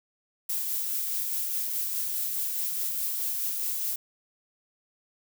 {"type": "noise with tremolo", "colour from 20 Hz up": "violet", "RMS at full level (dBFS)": -29, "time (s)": [0.49, 3.96], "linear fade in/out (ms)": 5, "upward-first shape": "sine", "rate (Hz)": 4.8, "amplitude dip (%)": 25, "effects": []}